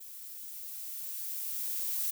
violet noise with level ramp, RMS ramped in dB -47 to -32 dBFS, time 0-2.11 s, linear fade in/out 10 ms, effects none

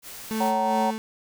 white noise, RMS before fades -40 dBFS, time 0.02-0.53 s, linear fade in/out 50 ms
35% pulse tone with tremolo, 220 Hz, A3, in tune, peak -23 dBFS, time 0.31-0.98 s, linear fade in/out 0 ms, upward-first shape sine, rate 2.5 Hz, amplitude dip 50%
sine chord, F# major, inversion second, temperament equal with one note detuned, 554.4 / 759.5 / 932.3 Hz, C#5 / F#5 / A#5, 0 / +45 / 0 cents, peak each -28 / -25 / -25 dBFS, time 0.4-0.91 s, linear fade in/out 10 ms
effects none

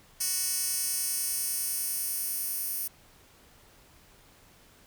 10% pulse tone with high-pass filter sweep, 370 Hz, F#4, in tune, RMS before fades -31 dBFS, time 0.2-2.88 s, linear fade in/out 10 ms, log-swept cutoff 7400 to 12000 Hz, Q 1.2, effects pink hiss -58 dBFS RMS until 4.86 s

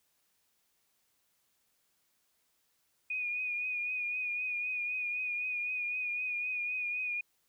sine tone with vibrato, 2465 Hz, D#7, 17 cents flat, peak -32 dBFS, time 3.1-7.21 s, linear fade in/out 5 ms, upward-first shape triangle, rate 3.9 Hz, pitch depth 42 cents each way, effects white hiss -75 dBFS RMS until 7.48 s

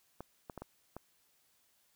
clicks, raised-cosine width 1 ms, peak -29 dBFS, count 5, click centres 0.206 / 0.498 / 0.577 / 0.62 / 0.966 s, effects white hiss -72 dBFS RMS until 1.95 s

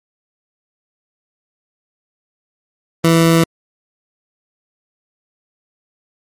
20% pulse tone, 165.2 Hz, E3, 4 cents sharp, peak -4 dBFS, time 3.04-3.44 s, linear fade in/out 5 ms, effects MP3 64 kbps

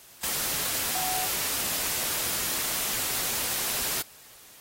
sine tone in noise, 744 Hz, F#5, 9 cents sharp, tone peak -33 dBFS, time 0.95-1.26 s, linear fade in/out 5 ms, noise white, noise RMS -29 dBFS, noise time 0.23-4.02 s, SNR -7 dB, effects white hiss -51 dBFS RMS until 4.6 s + AAC 48 kbps

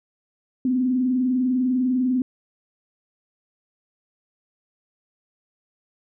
sine tone with vibrato, 253.7 Hz, B3, 47 cents sharp, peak -18 dBFS, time 0.65-2.22 s, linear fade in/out 2 ms, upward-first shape triangle, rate 20 Hz, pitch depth 88 cents each way, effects none

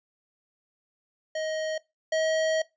square tone pair in turn, 628 / 636 Hz, D#5 / D#5, +16 / +38 cents, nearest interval unison, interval 22 cents, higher second, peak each -29 / -24 dBFS, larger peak second, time 1.35-1.78 / 2.12-2.62 s, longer second, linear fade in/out 5 ms, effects noise-tail reverb RT60 0.2 s tail -20 dB re dry + resampled to 16000 Hz

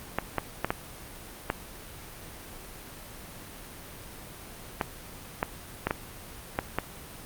clicks, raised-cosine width 0.5 ms, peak -10 dBFS, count 11, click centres 0.186 / 0.383 / 0.646 / 0.705 / 1.501 / 4.812 / 5.429 / 5.87 / 5.909 / 6.589 / 6.786 s, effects pink hiss -44 dBFS RMS until 7.25 s + Opus 32 kbps

